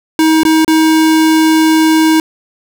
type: tone with dropouts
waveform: square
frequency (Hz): 317.4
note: D#4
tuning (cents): +35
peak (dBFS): -7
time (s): 0.19-2.2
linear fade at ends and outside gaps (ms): 1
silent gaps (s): 0.433-0.451 / 0.647-0.679
effects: none